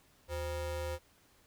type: ring-modulated tone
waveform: square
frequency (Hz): 220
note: A3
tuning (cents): 0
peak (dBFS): -33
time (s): 0.28-0.99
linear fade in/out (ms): 50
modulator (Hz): 299
effects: pink hiss -66 dBFS RMS until 1.46 s